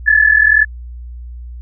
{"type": "tone pair together", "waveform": "sine", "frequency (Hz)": [1705.1, 1746], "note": ["G#6", "A6"], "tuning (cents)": [45, -14], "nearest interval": "unison", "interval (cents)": 41, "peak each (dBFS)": -10, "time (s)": [0.06, 0.65], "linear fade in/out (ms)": 20, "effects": ["added 60 Hz sine -27 dBFS peak until 1.61 s"]}